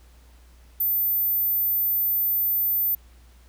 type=tone; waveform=sine; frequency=14080 Hz; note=A9; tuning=in tune; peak=-20 dBFS; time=0.8-2.95 s; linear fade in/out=5 ms; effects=added 60 Hz sine -49 dBFS peak until 3.48 s + pink hiss -59 dBFS RMS until 3.48 s